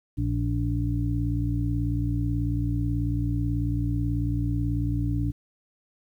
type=harmonic tone; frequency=58.27 Hz; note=A#1; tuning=in tune; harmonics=1 / 2 / 3 / 5; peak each=-28 / -26 / -36 / -30 dBFS; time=0.17-5.32 s; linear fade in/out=20 ms; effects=10-bit